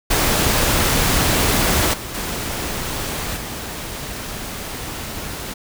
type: noise with level steps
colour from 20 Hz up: pink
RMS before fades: -17 / -30 / -25 / -29 dBFS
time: 0.1-5.54 s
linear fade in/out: 10 ms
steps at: 1.93 / 2.14 / 3.36 s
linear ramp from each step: 10 ms
effects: none